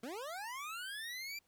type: linear sweep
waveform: 25% pulse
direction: up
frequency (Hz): 213.5 to 2375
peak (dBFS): -38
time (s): 0.03-1.39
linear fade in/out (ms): 5
effects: pink hiss -75 dBFS RMS until 1.47 s